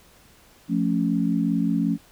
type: chord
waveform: sine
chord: F augmented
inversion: none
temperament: equal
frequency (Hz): 174.61 / 220 / 277.2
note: F3 / A3 / C#4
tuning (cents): 0 / 0 / 0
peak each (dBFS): -24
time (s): 0.68-1.98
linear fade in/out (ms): 50
effects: pink hiss -54 dBFS RMS until 2.11 s